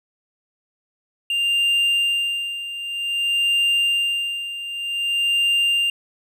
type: tone with tremolo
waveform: triangle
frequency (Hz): 2794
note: F7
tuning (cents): 0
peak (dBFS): -14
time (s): 1.3-5.9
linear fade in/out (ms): 2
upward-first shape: sine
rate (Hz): 0.53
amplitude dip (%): 75
effects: none